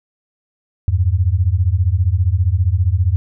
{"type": "beating tone pair", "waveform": "sine", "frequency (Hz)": [83.3, 98.3], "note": ["E2", "G2"], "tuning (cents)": [19, 5], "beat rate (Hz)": 15, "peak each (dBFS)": -15, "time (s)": [0.88, 3.16], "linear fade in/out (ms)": 0, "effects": []}